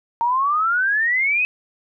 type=exponential sweep; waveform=sine; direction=up; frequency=917 to 2569 Hz; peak=-16 dBFS; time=0.21-1.45 s; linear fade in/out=0 ms; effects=none

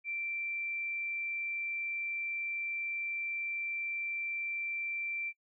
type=tone; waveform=sine; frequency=2349 Hz; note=D7; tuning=in tune; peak=-34 dBFS; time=0.04-5.33 s; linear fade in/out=50 ms; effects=noise-tail reverb RT60 0.1 s tail -26 dB re dry

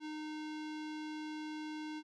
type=tone with low-pass filter; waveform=square; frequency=307 Hz; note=D#4; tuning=23 cents flat; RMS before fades=-43 dBFS; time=0-2.03 s; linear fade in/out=50 ms; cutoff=4400 Hz; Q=1.2; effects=none

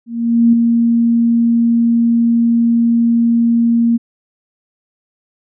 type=tone with ADSR envelope; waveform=sine; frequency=233.1 Hz; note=A#3; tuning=in tune; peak=-5 dBFS; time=0.06-3.98 s; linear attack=470 ms; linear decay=4 ms; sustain=-4 dB; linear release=23 ms; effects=none

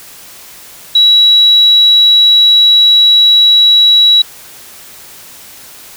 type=tone; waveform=sine; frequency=3900 Hz; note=B7; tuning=23 cents flat; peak=-3 dBFS; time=0.95-4.22 s; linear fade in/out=5 ms; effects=white hiss -34 dBFS RMS until 5.96 s

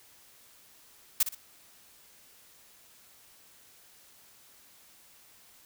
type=noise with echo; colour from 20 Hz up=blue; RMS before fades=-23 dBFS; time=1.2-1.23 s; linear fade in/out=5 ms; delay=60 ms; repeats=2; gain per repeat=-10 dB; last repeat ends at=1.35 s; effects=white hiss -58 dBFS RMS until 5.65 s

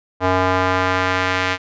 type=tone with band-pass filter sweep; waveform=square; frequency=92.5 Hz; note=F#2; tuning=in tune; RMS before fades=-18 dBFS; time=0.2-1.58 s; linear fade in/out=50 ms; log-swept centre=880 to 2100 Hz; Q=1.1; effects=resampled to 16000 Hz

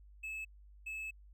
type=tone bursts at uneven times; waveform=triangle; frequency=2600 Hz; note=E7; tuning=24 cents flat; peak=-38 dBFS; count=2; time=0.23-0.45 / 0.86-1.11 s; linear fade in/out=10 ms; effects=added 50 Hz sine -55 dBFS peak until 1.33 s

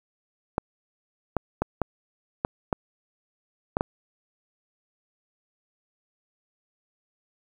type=clicks; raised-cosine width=1 ms; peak=-9 dBFS; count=8; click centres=0.581 / 1.367 / 1.62 / 1.817 / 2.449 / 2.728 / 3.769 / 3.809 s; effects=8-bit

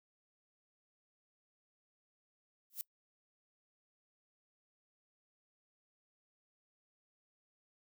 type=noise with exponential growth; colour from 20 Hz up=violet; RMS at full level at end=-35 dBFS; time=2.7-2.81 s; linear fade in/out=0 ms; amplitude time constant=22 ms; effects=noise-tail reverb RT60 0.1 s tail -23 dB re dry

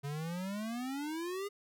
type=exponential sweep; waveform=square; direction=up; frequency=138.59 to 413.4 Hz; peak=-37 dBFS; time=0.03-1.49 s; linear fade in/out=20 ms; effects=none

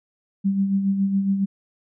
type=tone with tremolo; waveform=sine; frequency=196 Hz; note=G3; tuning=in tune; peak=-16 dBFS; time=0.44-1.46 s; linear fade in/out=20 ms; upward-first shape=sine; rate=7.2 Hz; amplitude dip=50%; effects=none

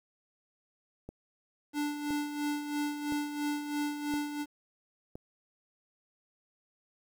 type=click train; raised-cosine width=2 ms; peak=-29 dBFS; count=5; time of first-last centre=1.09-5.155 s; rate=0.984 Hz
type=tone with tremolo; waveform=square; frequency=293.7 Hz; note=D4; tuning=in tune; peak=-30 dBFS; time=1.73-4.46 s; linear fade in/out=50 ms; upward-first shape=sine; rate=3 Hz; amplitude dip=60%
effects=10-bit

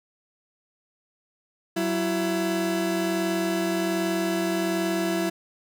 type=tone pair together; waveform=30% pulse; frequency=187.69 / 334.1 Hz; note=F#3 / E4; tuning=+25 / +23 cents; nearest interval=minor seventh; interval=998 cents; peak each=-26 / -22 dBFS; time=1.76-5.3 s; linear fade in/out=10 ms; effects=none

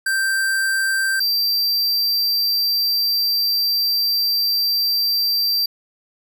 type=tone pair in turn; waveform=square; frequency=1568 / 4699 Hz; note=G6 / D8; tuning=0 / 0 cents; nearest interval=octave + perfect fifth; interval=1900 cents; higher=second; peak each=-18 / -17 dBFS; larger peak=second; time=0.06-1.2 / 1.2-5.66 s; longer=second; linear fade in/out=5 ms; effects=none

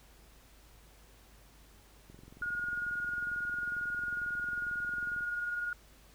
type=click train; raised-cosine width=3 ms; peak=-40 dBFS; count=70; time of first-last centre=2.1-5.208 s; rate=22.2 Hz
type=tone with tremolo; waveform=sine; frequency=1435 Hz; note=F6; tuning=47 cents sharp; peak=-31 dBFS; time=2.42-5.73 s; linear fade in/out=2 ms; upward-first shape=sine; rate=20 Hz; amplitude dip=40%
effects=added 51 Hz sine -59 dBFS peak until 6.14 s + pink hiss -61 dBFS RMS until 6.14 s

